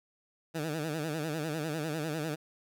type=tone with vibrato; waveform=15% pulse; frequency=155.56 Hz; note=D#3; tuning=in tune; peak=-26 dBFS; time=0.54-2.36 s; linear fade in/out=20 ms; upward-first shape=sine; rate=10 Hz; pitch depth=110 cents each way; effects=none